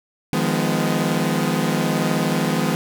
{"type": "chord", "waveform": "sawtooth", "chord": "F half-diminished seventh", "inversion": "third", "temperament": "equal with one note detuned", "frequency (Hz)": [155.56, 174.61, 207.7, 251.4], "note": ["Eb3", "F3", "Ab3", "Cb4"], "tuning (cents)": [0, 0, 0, 31], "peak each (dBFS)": -20, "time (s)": [0.33, 2.75], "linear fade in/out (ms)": 0, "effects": []}